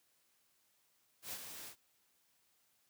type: noise with ADSR envelope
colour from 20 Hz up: white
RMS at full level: -42 dBFS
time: 1.22-1.76 s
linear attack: 100 ms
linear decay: 59 ms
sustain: -7 dB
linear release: 86 ms
effects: white hiss -75 dBFS RMS until 2.89 s + high-pass 60 Hz 12 dB/octave